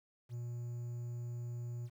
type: tone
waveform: triangle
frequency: 120 Hz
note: B2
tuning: 49 cents flat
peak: -37 dBFS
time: 0.29-1.9 s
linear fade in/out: 50 ms
effects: 11-bit